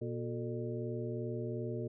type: harmonic tone with a mistuned harmonic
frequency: 120 Hz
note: B2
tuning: 49 cents flat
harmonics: 1 / 2 / 3 / 4 / 5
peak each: -39 / -43 / -41 / -42 / -47 dBFS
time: 0.01-1.88 s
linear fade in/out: 10 ms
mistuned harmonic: 4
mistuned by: -140 cents
effects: none